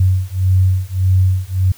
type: beating tone pair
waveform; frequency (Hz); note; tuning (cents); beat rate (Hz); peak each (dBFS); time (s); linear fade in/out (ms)
sine; 92.5 / 94.2; F#2 / F#2; 0 / +32; 1.7; -14; 0-1.72; 5
effects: white hiss -44 dBFS RMS until 1.77 s